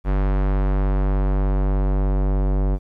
square tone with low-pass filter sweep, 48.34 Hz, G1, 23 cents flat, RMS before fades -19 dBFS, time 0.04-2.79 s, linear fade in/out 50 ms, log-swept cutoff 1600 to 720 Hz, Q 0.81, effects 10-bit

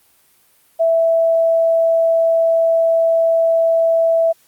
sine tone, 659.3 Hz, E5, in tune, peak -11 dBFS, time 0.79-4.33 s, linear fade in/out 20 ms, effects white hiss -55 dBFS RMS until 4.47 s + Opus 32 kbps

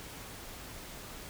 silence, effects pink hiss -46 dBFS RMS until 1.29 s

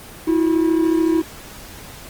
triangle tone pair together, 324.4 / 358.1 Hz, E4 / F4, -28 / +43 cents, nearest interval major second, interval 171 cents, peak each -13 / -19 dBFS, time 0.27-1.22 s, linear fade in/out 10 ms, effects pink hiss -38 dBFS RMS until 2.09 s + Opus 24 kbps

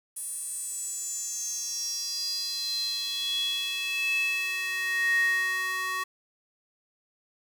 square tone with high-pass filter sweep, 373.2 Hz, F#4, 15 cents sharp, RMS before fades -30 dBFS, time 0.16-6.04 s, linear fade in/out 10 ms, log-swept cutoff 9800 to 1400 Hz, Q 8.4, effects 9-bit

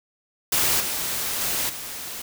white noise with level steps, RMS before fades -21 / -27 / -25 / -34 dBFS, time 0.52-2.22 s, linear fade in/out 5 ms, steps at 0.8 / 1.41 / 1.69 s, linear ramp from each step 5 ms, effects none

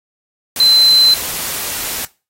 sine tone in noise, 4066 Hz, B7, 50 cents sharp, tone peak -7 dBFS, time 0.6-1.14 s, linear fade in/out 2 ms, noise white, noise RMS -22 dBFS, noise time 0.56-2.05 s, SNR +12 dB, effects noise-tail reverb RT60 0.3 s tail -20 dB re dry + AAC 48 kbps

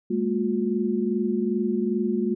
sine tone cluster, 205.1 / 227.6 / 358.4 Hz, G#3 / A#3 / F4, -21 / -41 / +45 cents, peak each -26 dBFS, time 0.1-2.35 s, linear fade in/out 10 ms, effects none

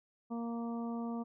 harmonic tone, 233.1 Hz, A#3, in tune, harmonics 1 / 2 / 3 / 4 / 5, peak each -36 / -46 / -47 / -50 / -51 dBFS, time 0.3-1.24 s, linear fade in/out 20 ms, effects none

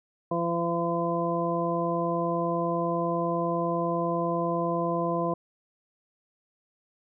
harmonic tone, 170 Hz, F3, 46 cents flat, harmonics 1 / 2 / 3 / 4 / 6, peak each -31 / -31 / -31 / -31 / -31 dBFS, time 0.31-5.34 s, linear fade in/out 5 ms, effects none

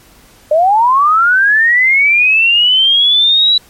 sine linear sweep, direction up, 587.3 to 3951 Hz, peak -6 dBFS, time 0.51-3.58 s, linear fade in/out 5 ms, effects pink hiss -44 dBFS RMS until 3.69 s + MP3 64 kbps

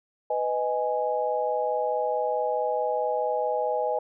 sine chord, G# minor, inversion first, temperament just, 498.4 / 623 / 830.6 Hz, B4 / D#5 / G#5, +16 / +2 / 0 cents, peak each -28 dBFS, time 0.3-3.99 s, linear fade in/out 5 ms, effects none

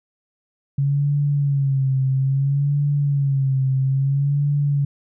sine tone with vibrato, 138.4 Hz, C#3, 2 cents flat, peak -16 dBFS, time 0.78-4.85 s, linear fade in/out 5 ms, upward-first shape sine, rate 0.6 Hz, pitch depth 73 cents each way, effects none

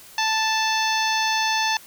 harmonic tone, 880 Hz, A5, in tune, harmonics 1 / 2 / 3 / 4 / 5 / 6 / 7, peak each -23 / -26 / -28 / -29 / -30 / -31 / -31 dBFS, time 0.18-1.77 s, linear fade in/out 2 ms, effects white hiss -46 dBFS RMS until 1.86 s

